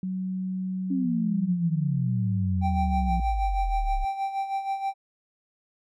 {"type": "tone with vibrato", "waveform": "sine", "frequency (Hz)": 180.3, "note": "F#3", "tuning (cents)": -45, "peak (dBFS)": -27, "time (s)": [0.03, 3.2], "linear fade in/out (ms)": 2, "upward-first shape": "square", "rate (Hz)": 0.49, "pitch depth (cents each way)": 59}
{"type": "exponential sweep", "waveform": "sine", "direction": "down", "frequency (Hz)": [277.2, 32.7], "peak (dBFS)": -24, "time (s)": [0.9, 4.05], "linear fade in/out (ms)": 10}
{"type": "tone with tremolo", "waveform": "triangle", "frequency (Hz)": 782, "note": "G5", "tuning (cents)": -4, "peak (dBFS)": -22, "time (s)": [2.61, 4.94], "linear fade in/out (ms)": 50, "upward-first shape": "sine", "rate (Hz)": 6.3, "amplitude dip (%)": 65}
{"effects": []}